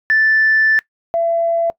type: tone pair in turn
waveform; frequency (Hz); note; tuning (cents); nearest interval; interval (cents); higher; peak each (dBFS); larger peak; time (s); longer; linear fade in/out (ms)
sine; 1760 / 672.3; A6 / E5; 0 / +34; octave + perfect fourth; 1666; first; -9 / -13; first; 0.1-0.79 / 1.14-1.7; first; 0
effects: noise-tail reverb RT60 0.1 s tail -22 dB re dry + tanh soft clip ceiling -6 dBFS